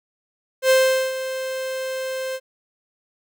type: tone with ADSR envelope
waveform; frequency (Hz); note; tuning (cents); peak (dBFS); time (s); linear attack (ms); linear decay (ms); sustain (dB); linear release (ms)
45% pulse; 523; C5; -1; -12; 0.62-2.4; 80; 420; -13; 52
effects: none